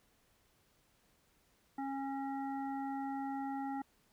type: harmonic tone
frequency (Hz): 273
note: C#4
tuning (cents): -26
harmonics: 1 / 3 / 5 / 7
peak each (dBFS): -39 / -40 / -52 / -55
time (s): 1.78-3.82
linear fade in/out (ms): 5
effects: pink hiss -72 dBFS RMS until 4.12 s